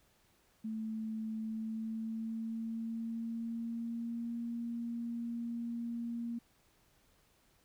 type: tone with pitch glide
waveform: sine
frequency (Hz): 220 to 234.4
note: A3 to A#3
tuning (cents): 0 to +10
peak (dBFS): -36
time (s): 0.64-6.39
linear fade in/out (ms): 10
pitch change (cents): +110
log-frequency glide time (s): 1.38-4.37
effects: pink hiss -70 dBFS RMS until 7.64 s